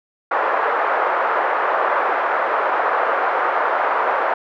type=band-pass noise; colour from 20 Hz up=white; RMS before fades=-19 dBFS; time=0.31-4.34 s; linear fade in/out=5 ms; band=480 to 1400 Hz; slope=24 dB/octave; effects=none